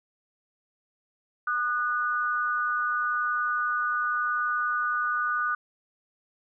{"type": "tone pair together", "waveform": "sine", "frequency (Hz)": [1216, 1475.1], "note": ["D#6", "F#6"], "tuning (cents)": [-40, -6], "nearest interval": "minor third", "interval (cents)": 334, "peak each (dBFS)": -27, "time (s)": [1.47, 5.55], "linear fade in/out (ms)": 5, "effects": []}